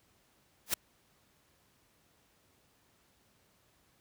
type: noise with exponential growth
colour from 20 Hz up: white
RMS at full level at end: -24 dBFS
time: 0.66-0.74 s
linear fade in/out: 5 ms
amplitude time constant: 16 ms
effects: pink hiss -69 dBFS RMS until 4 s + high-pass 60 Hz 12 dB/octave